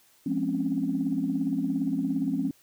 sine chord, Db major seventh, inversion first, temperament just, 173.24 / 207.9 / 259.9 / 277.2 Hz, F3 / Ab3 / C4 / Db4, -14 / +2 / -11 / 0 cents, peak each -33 / -32 / -29 / -28 dBFS, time 0.26-2.51 s, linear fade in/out 5 ms, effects tanh soft clip ceiling -15 dBFS + white hiss -61 dBFS RMS until 2.62 s

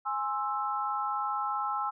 sine chord, Ab augmented, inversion none, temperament equal with one note detuned, 830.6 / 1053.8 / 1318.5 Hz, Ab5 / C6 / E6, 0 / +12 / 0 cents, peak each -33 / -35 / -32 dBFS, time 0.05-1.91 s, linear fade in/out 20 ms, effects none

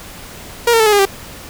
sawtooth tone with pitch steps, 473.1 / 455.7 / 438.9 / 422.7 / 407.1 / 392.1 Hz, A#4 / A#4 / A4 / G#4 / G#4 / G4, +26 / -39 / -4 / +31 / -35 / 0 cents, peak -5 dBFS, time 0.67-1.054 s, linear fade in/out 5 ms, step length 64 ms, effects pink hiss -34 dBFS RMS until 1.49 s

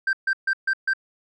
sine tone bursts, 1568 Hz, G6, in tune, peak -16 dBFS, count 5, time 0.07-0.935 s, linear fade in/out 5 ms, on 61 ms, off 140 ms, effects tanh soft clip ceiling -18 dBFS

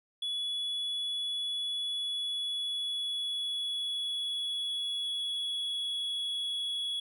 triangle tone with pitch glide, 3400 to 3367 Hz, G#7 to G#7, +40 to +23 cents, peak -30 dBFS, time 0.22-7 s, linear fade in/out 5 ms, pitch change -17 cents, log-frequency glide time 1.83-5.9 s, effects none

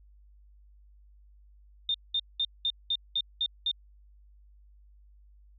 sine tone bursts, 3629 Hz, A#7, 47 cents flat, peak -25 dBFS, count 8, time 1.89-3.714 s, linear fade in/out 2 ms, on 53 ms, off 200 ms, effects added 50 Hz sine -54 dBFS peak until 5.58 s

